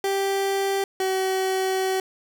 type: tone pair in turn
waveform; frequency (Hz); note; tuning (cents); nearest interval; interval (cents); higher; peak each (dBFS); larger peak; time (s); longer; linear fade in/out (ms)
30% pulse; 392 / 378.9; G4 / F#4; 0 / +41; minor second; 59; first; -19; neither; 0.04-0.84 / 1-2; second; 2
effects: none